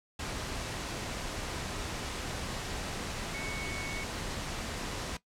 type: tone in noise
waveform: sine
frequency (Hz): 2217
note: C#7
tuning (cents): 0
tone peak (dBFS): -39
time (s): 3.34-4.04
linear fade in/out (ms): 5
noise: pink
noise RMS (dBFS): -37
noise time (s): 0.19-5.17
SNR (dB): -5
effects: noise-tail reverb RT60 0.1 s tail -17 dB re dry + low-pass 8000 Hz 12 dB/octave